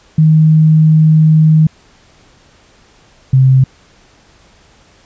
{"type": "tone pair in turn", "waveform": "sine", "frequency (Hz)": [156.8, 131.85], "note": ["D#3", "C3"], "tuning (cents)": [14, 14], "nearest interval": "minor third", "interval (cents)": 300, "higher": "first", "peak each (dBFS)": -4, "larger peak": "neither", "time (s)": [[0.18, 1.67], [3.33, 3.64]], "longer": "first", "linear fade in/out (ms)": 5, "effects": ["pink hiss -47 dBFS RMS until 5.05 s", "resampled to 16000 Hz"]}